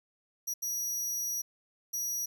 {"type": "tone bursts at uneven times", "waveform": "sawtooth", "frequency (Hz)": 5790, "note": "F#8", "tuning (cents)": -38, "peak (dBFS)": -29, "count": 3, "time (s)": [[0.47, 0.54], [0.62, 1.42], [1.93, 2.26]], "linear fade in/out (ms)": 10, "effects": ["11-bit"]}